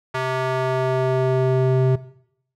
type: tone with band-pass filter sweep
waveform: square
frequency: 130 Hz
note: C3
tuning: 11 cents flat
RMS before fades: -20 dBFS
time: 0.14-1.96 s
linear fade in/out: 10 ms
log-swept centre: 1300 to 260 Hz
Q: 0.89
effects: noise-tail reverb RT60 0.7 s tail -17 dB re dry